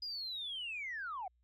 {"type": "linear sweep", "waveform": "sine", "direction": "down", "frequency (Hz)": [4970, 698.5], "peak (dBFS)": -38, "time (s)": [0.02, 1.28], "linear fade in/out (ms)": 5, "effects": ["tanh soft clip ceiling -34 dBFS", "added 60 Hz sine -70 dBFS peak until 1.43 s"]}